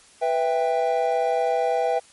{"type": "chord", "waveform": "triangle", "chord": "E minor", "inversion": "second", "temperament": "just", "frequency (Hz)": [494.4, 659.3, 791.1], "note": ["B4", "E5", "G5"], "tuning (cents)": [2, 0, 16], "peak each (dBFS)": -22, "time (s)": [0.21, 2], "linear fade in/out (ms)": 20, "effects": ["white hiss -52 dBFS RMS until 2.12 s", "MP3 48 kbps"]}